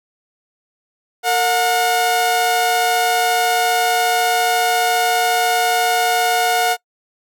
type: tone pair together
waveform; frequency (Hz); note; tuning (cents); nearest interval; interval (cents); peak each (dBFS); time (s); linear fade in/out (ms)
sawtooth; 457.3 / 723.2; A#4 / F#5; -33 / -40; minor sixth; 793; -18 / -11; 1.23-6.77; 50
effects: noise-tail reverb RT60 0.1 s tail -23 dB re dry